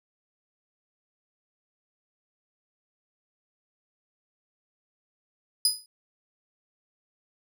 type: tone with exponential decay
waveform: 25% pulse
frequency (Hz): 4978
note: D#8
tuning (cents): 0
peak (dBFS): -12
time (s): 5.65-5.86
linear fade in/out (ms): 2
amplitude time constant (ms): 44
effects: none